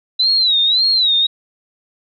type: tone with vibrato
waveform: sine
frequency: 3951 Hz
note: B7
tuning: in tune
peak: -11 dBFS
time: 0.19-1.27 s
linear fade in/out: 10 ms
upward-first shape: sine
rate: 1.8 Hz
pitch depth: 140 cents each way
effects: none